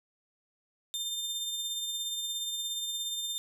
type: tone with tremolo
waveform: sawtooth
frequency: 3600 Hz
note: A7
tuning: 39 cents sharp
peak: -28 dBFS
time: 0.94-3.38 s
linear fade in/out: 0 ms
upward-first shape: triangle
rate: 17 Hz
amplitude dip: 40%
effects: none